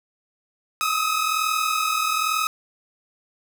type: tone pair together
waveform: sawtooth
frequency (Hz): 1249.9 / 1291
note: D#6 / E6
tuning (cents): +7 / -37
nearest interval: minor second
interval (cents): 56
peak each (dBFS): -20 / -20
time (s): 0.81-2.47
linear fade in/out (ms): 0
effects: none